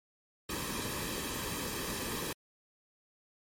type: noise with comb filter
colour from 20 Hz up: pink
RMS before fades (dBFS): -37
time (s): 0.49-2.33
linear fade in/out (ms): 5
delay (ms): 1.4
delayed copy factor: -0.65
effects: MP3 64 kbps